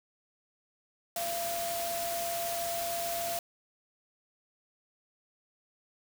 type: tone in noise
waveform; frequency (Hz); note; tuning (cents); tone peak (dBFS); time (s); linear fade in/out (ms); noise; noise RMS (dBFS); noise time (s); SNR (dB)
sine; 684; F5; -36; -33; 1.16-3.39; 2; white; -37; 1.16-3.39; +1
effects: none